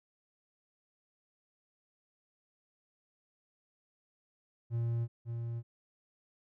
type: tone with echo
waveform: triangle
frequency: 116.9 Hz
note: A#2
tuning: 5 cents sharp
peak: -28 dBFS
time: 4.7-5.08 s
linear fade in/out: 50 ms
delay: 550 ms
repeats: 1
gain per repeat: -5 dB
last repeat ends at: 5.63 s
effects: none